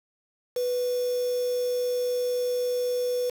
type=tone with quantisation; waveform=sine; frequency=493.9 Hz; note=B4; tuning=in tune; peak=-24 dBFS; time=0.56-3.3 s; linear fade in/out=5 ms; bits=6; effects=none